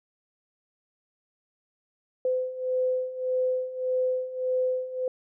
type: beating tone pair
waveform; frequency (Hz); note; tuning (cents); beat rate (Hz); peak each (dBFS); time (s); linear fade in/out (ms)
sine; 509 / 510.7; C5 / C5; -48 / -42; 1.7; -30 / -26; 2.25-5.08; 2
effects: none